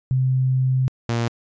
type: tone pair in turn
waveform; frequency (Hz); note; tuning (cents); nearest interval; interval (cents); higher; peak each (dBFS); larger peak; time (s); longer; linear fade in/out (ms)
sine / sawtooth; 130 / 117.03; C3 / A#2; -11 / +7; major second; 182; first; -16; neither; 0.11-0.88 / 1.09-1.28; first; 0
effects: resampled to 16000 Hz